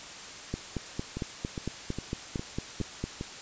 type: two click trains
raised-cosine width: 3 ms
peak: -21 / -18 dBFS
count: 6 / 12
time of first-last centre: 1.17-3.211 / 0.54-3.04 s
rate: 2.45 / 4.4 Hz
effects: white hiss -43 dBFS RMS until 3.41 s + resampled to 16000 Hz